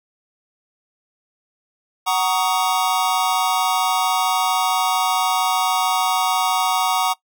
square chord, D# minor seventh, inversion first, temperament just, 746.7 / 933.4 / 1120.1 / 1244.5 Hz, F#5 / A#5 / C#6 / D#6, +16 / +2 / +18 / 0 cents, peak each -22 / -23 / -24 / -26 dBFS, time 2.06-7.14 s, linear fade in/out 20 ms, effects noise-tail reverb RT60 0.1 s tail -19 dB re dry

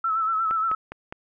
sine tone with vibrato, 1315 Hz, E6, 5 cents flat, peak -21 dBFS, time 0.04-0.75 s, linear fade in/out 5 ms, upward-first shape sine, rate 8.5 Hz, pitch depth 47 cents each way
click train, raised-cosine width 0.5 ms, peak -19 dBFS, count 4, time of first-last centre 0.51-1.125 s, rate 4.88 Hz
effects none

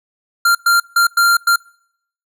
square tone bursts at uneven times, 1389 Hz, F6, 10 cents flat, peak -10 dBFS, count 5, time 0.45-0.55 / 0.66-0.8 / 0.96-1.07 / 1.17-1.37 / 1.47-1.56 s, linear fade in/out 5 ms, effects noise-tail reverb RT60 0.7 s tail -26 dB re dry

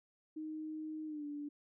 sine tone with pitch glide, 311.1 to 291.9 Hz, D#4 to D4, 0 to -10 cents, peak -40 dBFS, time 0.36-1.49 s, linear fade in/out 10 ms, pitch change -110 cents, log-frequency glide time 1.06-1.25 s, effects none

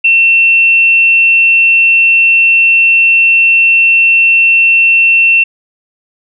sine tone, 2700 Hz, E7, 41 cents sharp, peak -4 dBFS, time 0.04-5.44 s, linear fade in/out 10 ms, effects none

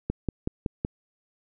click train, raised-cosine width 3 ms, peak -13 dBFS, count 5, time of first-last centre 0.1-0.849 s, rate 5.34 Hz, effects none

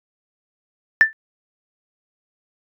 sine tone with exponential decay, 1770 Hz, A6, 10 cents sharp, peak -3 dBFS, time 1.01-1.13 s, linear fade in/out 0 ms, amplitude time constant 25 ms, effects tanh soft clip ceiling -1 dBFS

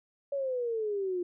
sine exponential sweep, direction down, 569 to 349.2 Hz, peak -29 dBFS, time 0.32-1.23 s, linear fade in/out 5 ms, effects none

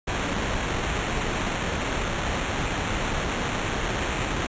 pink noise with sample-and-hold, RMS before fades -27 dBFS, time 0.07-4.47 s, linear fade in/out 10 ms, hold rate 4900 Hz, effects resampled to 16000 Hz

